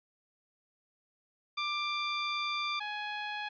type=tone pair in turn; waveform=15% pulse; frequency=1183 / 836.5 Hz; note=D6 / G#5; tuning=+12 / +12 cents; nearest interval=tritone; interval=600 cents; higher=first; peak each=-25 / -29 dBFS; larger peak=first; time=1.57-2.8 / 2.8-3.49 s; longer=first; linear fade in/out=10 ms; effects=resampled to 11025 Hz